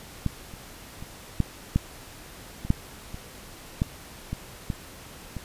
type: clicks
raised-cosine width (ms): 5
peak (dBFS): -12 / -28 / -25 / -9 / -8 / -22 / -7 / -24 / -10 / -17 / -15 / -21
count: 12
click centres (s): 0.263 / 0.538 / 1.025 / 1.403 / 1.76 / 2.65 / 2.704 / 3.144 / 3.819 / 4.33 / 4.702 / 5.367
effects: pink hiss -45 dBFS RMS until 5.44 s + resampled to 32000 Hz